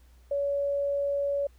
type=tone; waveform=sine; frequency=565 Hz; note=C#5; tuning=33 cents sharp; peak=-25 dBFS; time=0.31-1.47 s; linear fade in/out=5 ms; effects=added 61 Hz sine -53 dBFS peak until 1.58 s + pink hiss -66 dBFS RMS until 1.58 s